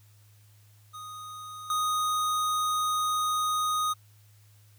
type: tone with level steps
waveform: square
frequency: 1243 Hz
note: D#6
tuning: 2 cents flat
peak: -40 / -26 dBFS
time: 0.93-3.94 s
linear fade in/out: 20 ms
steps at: 1.7 s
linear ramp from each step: 2 ms
effects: added 104 Hz sine -55 dBFS peak until 4.78 s + white hiss -64 dBFS RMS until 4.78 s